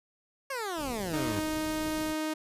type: exponential sweep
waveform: 15% pulse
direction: down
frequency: 562 to 92.5 Hz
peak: -26 dBFS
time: 0.5-1.4 s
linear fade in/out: 5 ms
type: band-stop noise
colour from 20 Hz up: pink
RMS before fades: -42 dBFS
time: 0.76-2.15 s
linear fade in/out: 50 ms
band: 550 to 4100 Hz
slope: 24 dB/octave
type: tone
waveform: sawtooth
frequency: 311.1 Hz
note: D#4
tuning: in tune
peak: -26 dBFS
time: 1.13-2.34 s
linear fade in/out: 10 ms
effects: resampled to 32000 Hz